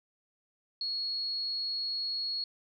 sine tone, 4329 Hz, C#8, 42 cents flat, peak -31 dBFS, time 0.81-2.44 s, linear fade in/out 2 ms, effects none

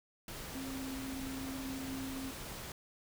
sine tone in noise, 266.1 Hz, C4, 29 cents sharp, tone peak -40 dBFS, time 0.55-2.31 s, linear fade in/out 2 ms, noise pink, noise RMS -45 dBFS, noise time 0.28-2.72 s, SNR +2 dB, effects none

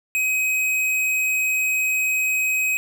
sine tone with hard clipping, 2529 Hz, D#7, 28 cents sharp, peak -20 dBFS, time 0.15-2.77 s, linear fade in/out 0 ms, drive 14 dB, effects none

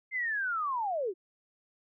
sine linear sweep, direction down, 2109 to 339.2 Hz, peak -29 dBFS, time 0.11-1.14 s, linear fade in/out 50 ms, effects none

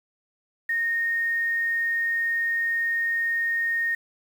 sine tone with quantisation, 1849 Hz, A#6, 15 cents flat, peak -22 dBFS, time 0.69-3.95 s, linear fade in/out 5 ms, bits 8, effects none

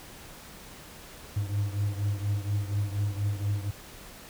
triangle beating tone pair, 100.7 / 104.9 Hz, G2 / G#2, +47 / +18 cents, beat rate 4.2 Hz, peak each -26 / -30 dBFS, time 1.36-3.71 s, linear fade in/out 10 ms, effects pink hiss -47 dBFS RMS until 4.29 s

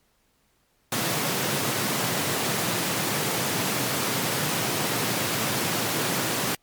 pink high-pass noise, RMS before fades -26 dBFS, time 0.92-6.55 s, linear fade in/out 2 ms, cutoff 110 Hz, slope 48 dB/octave, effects pink hiss -67 dBFS RMS until 6.62 s + MP3 96 kbps

